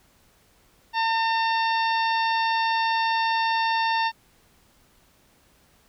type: harmonic tone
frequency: 905 Hz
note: A5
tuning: 48 cents sharp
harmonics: 1 / 2 / 3 / 4 / 5 / 6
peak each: -22 / -28 / -32 / -34 / -36 / -38 dBFS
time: 0.93-4.12 s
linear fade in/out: 50 ms
effects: pink hiss -60 dBFS RMS until 5.88 s